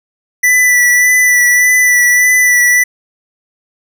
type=tone with vibrato; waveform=square; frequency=1975.5 Hz; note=B6; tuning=in tune; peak=-7 dBFS; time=0.43-2.84 s; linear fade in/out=10 ms; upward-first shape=sine; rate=1.7 Hz; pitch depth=21 cents each way; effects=none